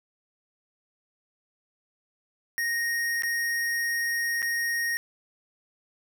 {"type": "tone with dropouts", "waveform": "square", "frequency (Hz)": 1864.7, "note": "A#6", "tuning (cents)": 0, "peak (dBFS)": -26, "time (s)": [2.58, 4.97], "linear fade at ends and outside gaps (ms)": 0, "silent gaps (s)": [[3.222, 3.234], [4.42, 4.427]], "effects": []}